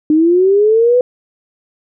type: linear sweep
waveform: sine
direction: up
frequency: 300 to 504 Hz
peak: -7 dBFS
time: 0.1-1.01 s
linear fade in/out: 2 ms
effects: none